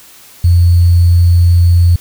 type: tone with sample-and-hold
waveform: sine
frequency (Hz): 86.9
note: F2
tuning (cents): -8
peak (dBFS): -4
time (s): 0.44-1.96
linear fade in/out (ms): 5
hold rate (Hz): 4410
effects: white hiss -39 dBFS RMS until 2 s